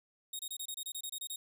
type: tone bursts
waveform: 15% pulse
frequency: 3744 Hz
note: A#7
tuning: 7 cents sharp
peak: -31 dBFS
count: 12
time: 0.33-1.36 s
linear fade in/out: 5 ms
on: 62 ms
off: 26 ms
effects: none